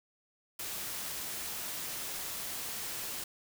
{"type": "noise", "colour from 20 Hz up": "white", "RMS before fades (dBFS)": -39, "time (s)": [0.59, 3.24], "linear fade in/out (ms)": 5, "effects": []}